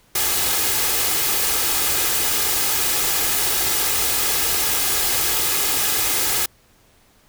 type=noise with comb filter; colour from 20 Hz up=white; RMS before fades=-20 dBFS; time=0.15-6.46 s; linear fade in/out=5 ms; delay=2.4 ms; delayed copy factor=+0.5; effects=pink hiss -56 dBFS RMS until 7.28 s